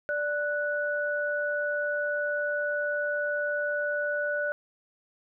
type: tone pair together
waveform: sine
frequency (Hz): 587.3 / 1478.2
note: D5 / F#6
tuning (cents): 0 / -2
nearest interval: octave + major third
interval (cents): 1598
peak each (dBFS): -29 / -29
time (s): 0.09-4.52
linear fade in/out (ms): 0
effects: none